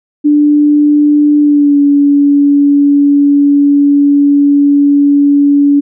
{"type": "tone with pitch glide", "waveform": "sine", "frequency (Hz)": [294.9, 285.3], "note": ["D4", "C#4"], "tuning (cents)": [7, 50], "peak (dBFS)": -4, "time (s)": [0.24, 5.81], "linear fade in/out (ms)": 20, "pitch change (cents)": -57, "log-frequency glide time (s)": [1.4, 1.78], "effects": []}